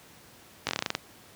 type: slowing click train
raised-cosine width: 0.2 ms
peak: -9 dBFS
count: 10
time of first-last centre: 0.67-0.951 s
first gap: 19 ms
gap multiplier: 1.12
effects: pink hiss -53 dBFS RMS until 1.35 s + high-pass 100 Hz 12 dB/octave